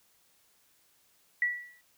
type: tone with exponential decay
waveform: sine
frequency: 1948 Hz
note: B6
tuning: 24 cents flat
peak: -22 dBFS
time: 1.42-1.81 s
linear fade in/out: 2 ms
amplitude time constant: 84 ms
effects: white hiss -67 dBFS RMS until 1.97 s